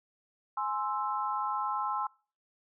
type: chord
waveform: sine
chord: Ab augmented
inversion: none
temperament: equal with one note detuned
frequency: 837.4 / 1046.5 / 1318.5 Hz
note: Ab5 / C6 / E6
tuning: +14 / 0 / 0 cents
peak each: -34 / -33 / -35 dBFS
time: 0.57-2.07 s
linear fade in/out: 5 ms
effects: noise-tail reverb RT60 0.4 s tail -25 dB re dry